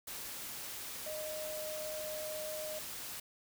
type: tone in noise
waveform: sine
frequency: 617 Hz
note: D#5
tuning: 15 cents flat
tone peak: -40 dBFS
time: 1.06-2.79 s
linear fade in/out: 5 ms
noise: white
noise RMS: -44 dBFS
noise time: 0.07-3.2 s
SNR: +1 dB
effects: none